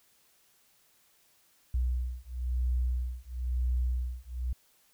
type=beating tone pair; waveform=sine; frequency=61.4 / 62.4 Hz; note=B1 / B1; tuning=-9 / +19 cents; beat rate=1 Hz; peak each=-31 dBFS; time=1.74-4.53 s; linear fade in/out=5 ms; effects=white hiss -66 dBFS RMS until 4.93 s